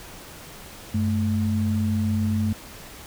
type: tone pair together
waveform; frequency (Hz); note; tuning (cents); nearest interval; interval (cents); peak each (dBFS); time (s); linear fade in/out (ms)
sine; 96.66 / 217; G2 / A3; -24 / -24; octave + major second; 1400; -23; 0.94-2.53; 5
effects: pink hiss -42 dBFS RMS until 3.06 s